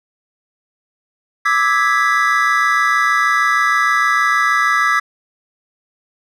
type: chord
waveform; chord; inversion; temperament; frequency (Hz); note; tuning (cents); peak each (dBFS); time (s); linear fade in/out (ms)
triangle; E dominant seventh; third; equal with one note detuned; 1174.7 / 1301.1 / 1661.2 / 1975.5; D6 / E6 / G#6 / B6; 0 / -23 / 0 / 0; -16; 1.45-5; 10
effects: none